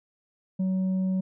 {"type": "tone with tanh clipping", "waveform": "triangle", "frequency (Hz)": 187.7, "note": "F#3", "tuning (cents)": 25, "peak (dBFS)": -24, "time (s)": [0.59, 1.21], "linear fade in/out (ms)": 10, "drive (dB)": 8, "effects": []}